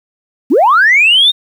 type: linear sweep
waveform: sine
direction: up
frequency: 207.7 to 3729 Hz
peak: -4 dBFS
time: 0.5-1.32 s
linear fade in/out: 20 ms
effects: tanh soft clip ceiling -1 dBFS + 7-bit